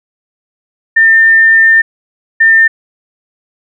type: tone bursts at uneven times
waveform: sine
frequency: 1802 Hz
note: A6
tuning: 41 cents sharp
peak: -3 dBFS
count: 2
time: 0.96-1.82 / 2.4-2.68 s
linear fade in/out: 10 ms
effects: none